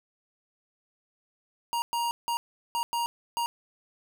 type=tone bursts at uneven times; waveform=square; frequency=942 Hz; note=A#5; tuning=18 cents sharp; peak=-27 dBFS; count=6; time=1.73-1.82 / 1.93-2.11 / 2.28-2.37 / 2.75-2.83 / 2.93-3.06 / 3.37-3.46 s; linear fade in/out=0 ms; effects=none